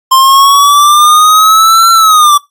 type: linear two-way sweep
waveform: square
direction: up then down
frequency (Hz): 1046 to 1358 to 1150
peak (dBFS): -3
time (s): 0.11-2.38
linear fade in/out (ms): 10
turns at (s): 1.91
effects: noise-tail reverb RT60 0.2 s tail -22 dB re dry + AAC 64 kbps